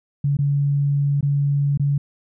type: tone with dropouts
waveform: sine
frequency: 142.1 Hz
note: C#3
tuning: 43 cents sharp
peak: -16 dBFS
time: 0.24-1.98 s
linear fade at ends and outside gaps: 5 ms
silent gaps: 0.37-0.388 / 1.209-1.227 / 1.775-1.796 s
effects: none

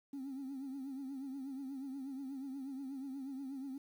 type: tone with vibrato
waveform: sine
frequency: 270 Hz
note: C#4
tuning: 45 cents flat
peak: -39 dBFS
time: 0.13-3.78 s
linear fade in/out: 5 ms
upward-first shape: triangle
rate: 8.3 Hz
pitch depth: 94 cents each way
effects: tanh soft clip ceiling -39 dBFS + 11-bit

